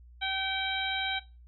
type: harmonic tone with a mistuned harmonic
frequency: 770 Hz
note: G5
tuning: 31 cents flat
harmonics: 1 / 2 / 3 / 4 / 5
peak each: -35 / -35 / -35 / -35 / -35 dBFS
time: 0.21-1.2 s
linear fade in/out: 20 ms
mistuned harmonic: 4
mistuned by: +43 cents
effects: noise-tail reverb RT60 0.3 s tail -19 dB re dry + added 60 Hz sine -50 dBFS peak until 1.47 s